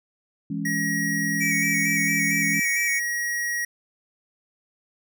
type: chord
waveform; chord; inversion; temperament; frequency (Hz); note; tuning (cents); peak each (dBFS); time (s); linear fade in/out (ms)
sine; C# minor; first; just; 166.31 / 207.9 / 277.2; E3 / G#3 / C#4; +16 / +2 / 0; -30; 0.5-2.6; 5
type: tone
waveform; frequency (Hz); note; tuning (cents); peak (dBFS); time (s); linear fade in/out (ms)
square; 1900; A#6; +33; -25; 0.65-3.65; 5
type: tone with vibrato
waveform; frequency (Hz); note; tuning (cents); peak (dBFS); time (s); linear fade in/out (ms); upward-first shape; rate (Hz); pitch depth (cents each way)
square; 2270; C#7; +41; -24; 1.4-3; 20; square; 4.4; 30
effects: none